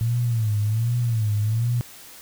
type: tone with vibrato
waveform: sine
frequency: 112.4 Hz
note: A2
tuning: 37 cents sharp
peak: -19 dBFS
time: 0.01-1.81 s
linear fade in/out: 0 ms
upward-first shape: sine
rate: 1.3 Hz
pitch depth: 130 cents each way
effects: white hiss -44 dBFS RMS until 2.21 s